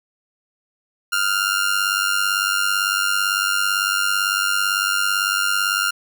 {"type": "tone with amplitude modulation", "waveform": "sawtooth", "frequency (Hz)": 1400, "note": "F6", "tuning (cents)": 4, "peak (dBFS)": -11, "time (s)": [1.12, 5.91], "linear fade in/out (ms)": 10, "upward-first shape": "sine", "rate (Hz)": 97.9, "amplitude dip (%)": 70, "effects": []}